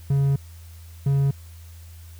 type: tone pair in turn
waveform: triangle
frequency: 138.59 / 138.59 Hz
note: C#3 / C#3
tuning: 0 / 0 cents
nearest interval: unison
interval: 0 cents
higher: neither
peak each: -15 dBFS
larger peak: neither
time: 0.1-0.36 / 1.06-1.31 s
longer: first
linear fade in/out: 5 ms
effects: added 83 Hz sine -40 dBFS peak until 2.19 s + white hiss -53 dBFS RMS until 2.19 s